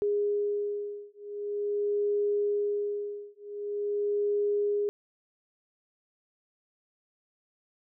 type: beating tone pair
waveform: sine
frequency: 410.9 / 411.35 Hz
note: G#4 / G#4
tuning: -18 / -17 cents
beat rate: 0.45 Hz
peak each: -30 dBFS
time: 0.02-4.89 s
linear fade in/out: 0 ms
effects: none

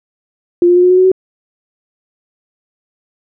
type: tone with pitch steps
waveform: sine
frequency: 349.2 / 353.5 / 357.8 / 362.1 / 366.6 / 371 / 375.6 Hz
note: F4 / F4 / F4 / F#4 / F#4 / F#4 / F#4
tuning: 0 / +21 / +42 / -37 / -16 / +5 / +26 cents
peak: -5 dBFS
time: 0.62-1.117 s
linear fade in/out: 2 ms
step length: 71 ms
effects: none

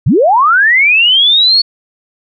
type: linear sweep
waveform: sine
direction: up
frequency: 87.31 to 4435 Hz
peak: -5 dBFS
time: 0.06-1.62 s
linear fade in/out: 10 ms
effects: none

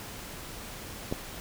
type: clicks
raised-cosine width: 2 ms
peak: -27 / -15 dBFS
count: 2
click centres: 1.114 / 1.125 s
effects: pink hiss -42 dBFS RMS until 1.4 s

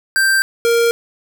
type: tone pair in turn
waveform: square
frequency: 1570 / 466.8 Hz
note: G6 / A#4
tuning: +2 / +2 cents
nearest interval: octave + major sixth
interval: 2100 cents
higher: first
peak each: -12 dBFS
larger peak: neither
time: 0.16-0.42 / 0.65-0.91 s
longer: neither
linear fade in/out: 0 ms
effects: none

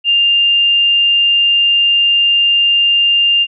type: tone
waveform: sine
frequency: 2800 Hz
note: F7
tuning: 4 cents sharp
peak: -8 dBFS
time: 0.04-3.47 s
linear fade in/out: 50 ms
effects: none

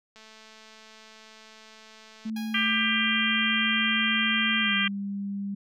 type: click train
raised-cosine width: 0.2 ms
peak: -33 dBFS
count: 469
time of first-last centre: 0.16-2.297 s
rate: 219 Hz
type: tone with pitch glide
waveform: sine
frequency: 220 to 199.42 Hz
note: A3 to G3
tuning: 0 to +30 cents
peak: -29 dBFS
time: 2.25-5.55 s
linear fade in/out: 10 ms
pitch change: -170 cents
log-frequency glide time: 4.6-4.76 s
type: tone with exponential decay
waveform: 10% pulse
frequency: 823 Hz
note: G#5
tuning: 16 cents flat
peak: -29 dBFS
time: 2.36-3.15 s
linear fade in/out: 5 ms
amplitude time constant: 170 ms
type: harmonic tone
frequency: 397.1 Hz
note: G4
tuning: 22 cents sharp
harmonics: 3 / 4 / 5 / 6 / 7 / 8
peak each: -34 / -30 / -29 / -29 / -32 / -28 dBFS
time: 2.54-4.88 s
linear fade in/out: 5 ms
effects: none

